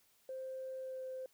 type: tone with pitch glide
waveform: sine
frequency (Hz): 523.3 to 519.1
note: C5 to C5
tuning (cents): 0 to -14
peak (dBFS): -40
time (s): 0.29-1.26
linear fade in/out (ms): 2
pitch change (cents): -14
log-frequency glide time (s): 0.78-1.03
effects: tanh soft clip ceiling -36 dBFS + white hiss -71 dBFS RMS until 1.33 s